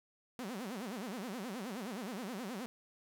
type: tone with vibrato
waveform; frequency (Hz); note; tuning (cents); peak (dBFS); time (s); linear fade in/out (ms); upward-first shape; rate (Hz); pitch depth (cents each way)
sawtooth; 220; A3; 0; -36; 0.39-2.66; 0; sine; 9.5; 300
effects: 11-bit